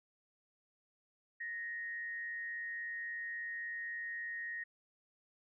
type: tone with frequency modulation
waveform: sine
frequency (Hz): 1864.7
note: A#6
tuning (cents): 0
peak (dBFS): -39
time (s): 1.4-4.64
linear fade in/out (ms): 10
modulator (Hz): 133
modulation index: 0.39
effects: none